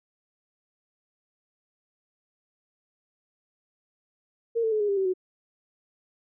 sine tone with pitch steps, 461.9 / 445.1 / 429 / 413.4 / 398.4 / 383.9 / 370 Hz, A#4 / A4 / A4 / G#4 / G4 / G4 / F#4, -16 / +20 / -44 / -8 / +28 / -36 / 0 cents, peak -22 dBFS, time 4.55-5.138 s, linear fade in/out 20 ms, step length 84 ms, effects none

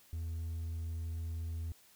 sine tone with hard clipping, 82.41 Hz, E2, in tune, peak -37 dBFS, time 0.13-1.72 s, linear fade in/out 0 ms, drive 2 dB, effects white hiss -63 dBFS RMS until 1.95 s

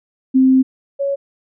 sine tone pair in turn, 261.6 / 557 Hz, C4 / C#5, 0 / +8 cents, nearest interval octave + minor second, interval 1308 cents, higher second, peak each -8 / -16 dBFS, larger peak first, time 0.34-0.63 / 0.99-1.16 s, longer first, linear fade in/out 20 ms, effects none

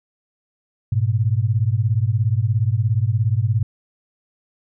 sine beating tone pair, 103.2 / 120.2 Hz, G#2 / B2, -10 / -46 cents, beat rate 17 Hz, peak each -18 / -19 dBFS, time 0.92-3.63 s, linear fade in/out 5 ms, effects none

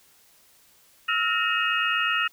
sine tone cluster, 1303 / 1411 / 1847 / 2549 / 2841 Hz, E6 / F6 / A#6 / D#7 / F7, -20 / +17 / -16 / +41 / +29 cents, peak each -28 dBFS, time 1.08-2.28 s, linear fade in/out 10 ms, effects white hiss -58 dBFS RMS until 2.32 s

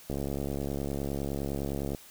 click train, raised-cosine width 2 ms, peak -20 dBFS, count 130, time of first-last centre 0.1-1.948 s, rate 69.8 Hz, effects white hiss -52 dBFS RMS until 2.1 s

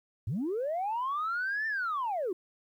sine linear two-way sweep, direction up then down, 87 to 1800 to 331.7 Hz, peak -28 dBFS, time 0.27-2.33 s, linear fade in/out 5 ms, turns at 1.67 s, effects tanh soft clip ceiling -26 dBFS + 11-bit

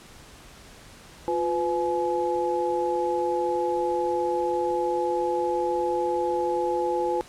sine tone cluster, 352.2 / 502 / 847 Hz, F4 / B4 / G#5, +15 / +28 / +34 cents, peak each -27 dBFS, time 1.28-7.21 s, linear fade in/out 0 ms, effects pink hiss -48 dBFS RMS until 7.28 s + low-pass 10000 Hz 12 dB/octave

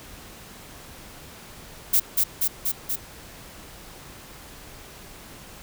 violet noise with echo, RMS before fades -18 dBFS, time 1.93-2 s, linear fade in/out 10 ms, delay 240 ms, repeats 4, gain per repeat -2 dB, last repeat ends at 2.96 s, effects pink hiss -44 dBFS RMS until 5.62 s

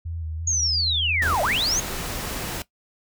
sine tone with vibrato, 81.2 Hz, E2, 26 cents flat, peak -28 dBFS, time 0.05-1.36 s, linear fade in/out 10 ms, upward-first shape square, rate 2.9 Hz, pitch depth 40 cents each way
sine linear two-way sweep, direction down then up, 6710 to 554.4 to 6710 Hz, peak -20 dBFS, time 0.47-1.8 s, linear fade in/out 5 ms, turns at 1.42 s
pink noise, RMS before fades -30 dBFS, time 1.22-2.62 s, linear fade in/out 2 ms
effects noise-tail reverb RT60 0.1 s tail -17 dB re dry

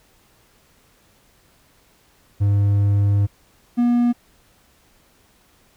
triangle tone pair in turn, 101.1 / 240.5 Hz, G#2 / B3, -46 / -46 cents, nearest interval octave + minor third, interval 1500 cents, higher second, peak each -12 dBFS, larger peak neither, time 2.4-3.27 / 3.77-4.13 s, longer first, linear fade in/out 20 ms, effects pink hiss -57 dBFS RMS until 5.76 s

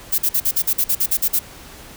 violet noise bursts, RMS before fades -17 dBFS, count 12, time 0.12-1.393 s, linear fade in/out 10 ms, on 63 ms, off 47 ms, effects pink hiss -40 dBFS RMS until 1.96 s

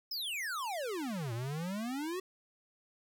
square exponential two-way sweep, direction down then up, 5350 to 111.6 to 384.2 Hz, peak -36 dBFS, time 0.11-2.2 s, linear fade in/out 5 ms, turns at 1.33 s, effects none

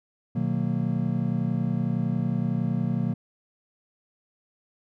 triangle chord, B major seventh, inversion none, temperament just, 123.47 / 154.34 / 185.21 / 231.5 Hz, B2 / D#3 / F#3 / A#3, 0 / -14 / +2 / -12 cents, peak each -27 dBFS, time 0.35-3.14 s, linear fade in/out 10 ms, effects none

